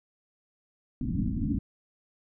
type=low-pass noise; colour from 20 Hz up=white; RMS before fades=-29 dBFS; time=1.01-1.59 s; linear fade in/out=2 ms; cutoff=300 Hz; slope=96 dB/octave; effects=none